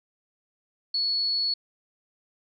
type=tone; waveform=sine; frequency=4394 Hz; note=C#8; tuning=16 cents flat; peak=-23 dBFS; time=0.94-1.54 s; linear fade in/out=5 ms; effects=none